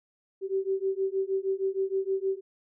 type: beating tone pair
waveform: sine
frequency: 382.5 / 388.9 Hz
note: G4 / G4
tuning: -42 / -14 cents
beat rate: 6.4 Hz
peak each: -29 dBFS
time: 0.41-2.41 s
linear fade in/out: 50 ms
effects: none